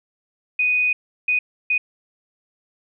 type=tone bursts at uneven times; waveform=sine; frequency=2487 Hz; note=D#7; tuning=1 cent flat; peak=-16 dBFS; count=3; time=0.59-0.93 / 1.28-1.39 / 1.7-1.78 s; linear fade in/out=5 ms; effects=none